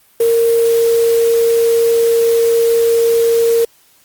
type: tone in noise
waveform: sine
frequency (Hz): 462.4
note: A#4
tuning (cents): -14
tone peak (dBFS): -9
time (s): 0.2-3.65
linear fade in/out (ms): 5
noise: white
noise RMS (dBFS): -27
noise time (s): 0.2-3.65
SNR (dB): +15
effects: white hiss -51 dBFS RMS until 4.04 s + Opus 32 kbps